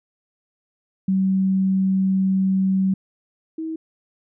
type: tone pair in turn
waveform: sine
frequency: 190.7 / 320.7 Hz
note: G3 / E4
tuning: -47 / -48 cents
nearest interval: major sixth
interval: 899 cents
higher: second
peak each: -16 / -25 dBFS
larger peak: first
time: 1.08-2.94 / 3.58-3.76 s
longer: first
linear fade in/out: 5 ms
effects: none